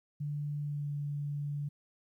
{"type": "tone with pitch glide", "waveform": "sine", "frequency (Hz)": [146.6, 144.83], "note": ["D3", "D3"], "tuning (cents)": [-3, -24], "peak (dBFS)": -33, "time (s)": [0.2, 1.69], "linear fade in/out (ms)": 10, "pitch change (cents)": -21, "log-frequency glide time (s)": [0.61, 0.89], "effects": ["12-bit"]}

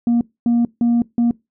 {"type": "tone bursts at uneven times", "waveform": "sine", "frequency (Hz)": 236.4, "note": "A#3", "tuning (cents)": 24, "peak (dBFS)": -10, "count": 4, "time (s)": [[0.07, 0.21], [0.46, 0.65], [0.81, 1.02], [1.18, 1.31]], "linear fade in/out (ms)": 2, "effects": ["noise-tail reverb RT60 0.2 s tail -23 dB re dry", "tanh soft clip ceiling -11 dBFS"]}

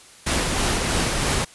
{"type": "noise with tremolo", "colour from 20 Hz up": "pink", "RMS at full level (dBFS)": -21, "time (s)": [0.26, 1.45], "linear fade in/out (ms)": 10, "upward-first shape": "sine", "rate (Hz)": 3.1, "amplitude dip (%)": 25, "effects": ["white hiss -47 dBFS RMS until 1.54 s", "resampled to 24000 Hz"]}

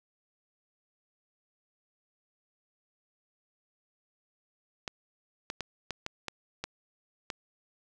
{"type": "clicks", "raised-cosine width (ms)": 0.2, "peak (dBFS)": -17, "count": 8, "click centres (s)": [4.878, 5.501, 5.607, 5.907, 6.064, 6.283, 6.64, 7.302], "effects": []}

